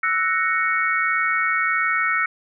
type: chord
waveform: sine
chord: F# dominant seventh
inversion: third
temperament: equal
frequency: 1318.5 / 1480 / 1864.7 / 2217 Hz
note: E6 / F#6 / A#6 / C#7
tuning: 0 / 0 / 0 / 0 cents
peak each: -23 / -25 / -24 / -23 dBFS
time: 0.03-2.26 s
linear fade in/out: 5 ms
effects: none